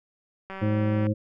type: click train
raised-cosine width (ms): 0.5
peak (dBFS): -23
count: 110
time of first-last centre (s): 0.5-1.068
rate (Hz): 192
type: harmonic tone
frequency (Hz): 106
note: G#2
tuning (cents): +36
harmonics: 1 / 2 / 3 / 5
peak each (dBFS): -24 / -27 / -29 / -31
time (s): 0.61-1.14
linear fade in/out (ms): 20
effects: none